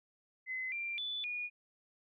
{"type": "tone with pitch steps", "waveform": "sine", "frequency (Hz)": [2039, 2371, 3479, 2447], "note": ["C7", "D7", "A7", "D#7"], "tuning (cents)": [-45, 16, -20, -29], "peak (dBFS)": -36, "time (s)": [0.46, 1.5], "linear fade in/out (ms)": 50, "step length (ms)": 260, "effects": []}